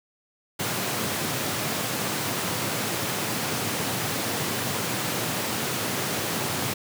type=high-pass noise; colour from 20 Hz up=pink; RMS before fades=-28 dBFS; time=0.59-6.74 s; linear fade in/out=10 ms; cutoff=100 Hz; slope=48 dB/octave; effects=none